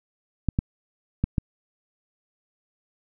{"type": "clicks", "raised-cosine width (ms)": 5, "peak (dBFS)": -9, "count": 4, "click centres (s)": [0.487, 0.589, 1.24, 1.382], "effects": []}